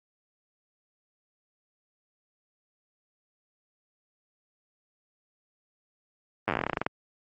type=slowing click train; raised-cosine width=0.5 ms; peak=-11 dBFS; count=17; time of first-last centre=6.48-6.865 s; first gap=9 ms; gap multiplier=1.12; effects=high-pass 100 Hz 12 dB/octave + Opus 24 kbps